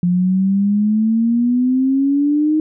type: exponential sweep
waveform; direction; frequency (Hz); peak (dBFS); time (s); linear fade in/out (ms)
sine; up; 174.9 to 312.5; -12; 0.03-2.6; 2
effects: none